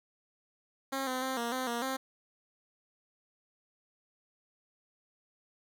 10% pulse tone with pitch steps, 269.5 / 256.5 / 262.3 / 235 / 257.9 / 236.2 / 264.3 Hz, C#4 / C4 / C4 / A#3 / C4 / A#3 / C4, -49 / -34 / +4 / +14 / -25 / +23 / +18 cents, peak -24 dBFS, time 0.92-1.97 s, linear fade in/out 10 ms, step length 150 ms, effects none

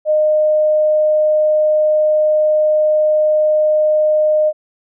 sine tone, 613 Hz, D#5, 26 cents flat, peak -10 dBFS, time 0.05-4.53 s, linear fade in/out 50 ms, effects none

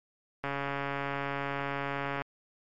click train, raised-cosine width 0.5 ms, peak -18 dBFS, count 250, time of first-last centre 0.44-2.219 s, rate 140 Hz, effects MP3 64 kbps

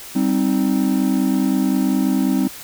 triangle chord, C minor, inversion second, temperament equal, 196 / 261.6 / 311.1 Hz, G3 / C4 / Eb4, 0 / 0 / 0 cents, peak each -18 / -16 / -20 dBFS, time 0.15-2.48 s, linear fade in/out 10 ms, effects white hiss -36 dBFS RMS until 2.63 s

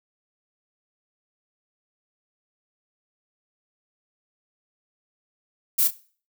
violet noise with echo, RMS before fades -20 dBFS, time 5.78-5.88 s, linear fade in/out 10 ms, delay 29 ms, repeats 1, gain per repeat -10 dB, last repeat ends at 5.909 s, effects noise-tail reverb RT60 0.4 s tail -17 dB re dry

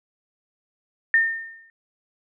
sine tone with exponential decay, 1817 Hz, A#6, 45 cents flat, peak -12 dBFS, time 1.14-1.7 s, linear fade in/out 1 ms, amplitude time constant 120 ms, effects none

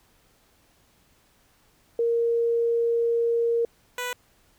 sine / 10% pulse tone pair in turn, 466.2 / 493.6 Hz, A#4 / B4, 0 / -1 cents, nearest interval minor second, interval 99 cents, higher second, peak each -20 dBFS, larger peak neither, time 1.99-3.65 / 3.98-4.13 s, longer first, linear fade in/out 2 ms, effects pink hiss -62 dBFS RMS until 4.58 s

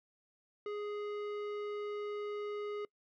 sine tone with tanh clipping, 415.3 Hz, G#4, in tune, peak -39 dBFS, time 0.66-2.85 s, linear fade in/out 2 ms, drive 14 dB, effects noise-tail reverb RT60 0.1 s tail -24 dB re dry

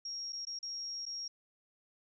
sine tone with dropouts, 5588 Hz, F8, in tune, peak -38 dBFS, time 0.05-1.28 s, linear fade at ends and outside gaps 5 ms, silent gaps 0.324-0.329 / 0.452-0.469 / 0.59-0.628 / 1.055-1.063 s, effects none

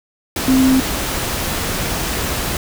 sine tone in noise, 261.6 Hz, C4, in tune, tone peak -10 dBFS, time 0.48-0.8 s, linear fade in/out 2 ms, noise pink, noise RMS -21 dBFS, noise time 0.36-2.57 s, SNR +8 dB, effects none

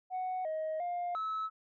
sine tone with pitch steps, 741 / 629 / 705 / 1298 Hz, F#5 / D#5 / F5 / E6, +2 / +19 / +16 / -27 cents, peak -31 dBFS, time 0.1-1.5 s, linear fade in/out 50 ms, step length 350 ms, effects tanh soft clip ceiling -31 dBFS

